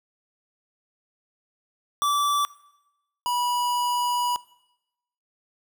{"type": "tone pair in turn", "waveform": "square", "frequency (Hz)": [1160, 975.4], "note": ["D6", "B5"], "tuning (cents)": [-22, -22], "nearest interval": "minor third", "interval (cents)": 300, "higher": "first", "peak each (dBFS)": [-21, -24], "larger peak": "first", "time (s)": [[2.02, 2.45], [3.26, 4.36]], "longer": "second", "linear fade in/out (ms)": 0, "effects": ["noise-tail reverb RT60 0.9 s tail -20 dB re dry"]}